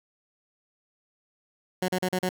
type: tone bursts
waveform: 15% pulse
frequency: 183.6 Hz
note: F#3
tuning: 13 cents flat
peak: -18 dBFS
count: 5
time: 1.82-2.291 s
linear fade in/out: 5 ms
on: 63 ms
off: 39 ms
effects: none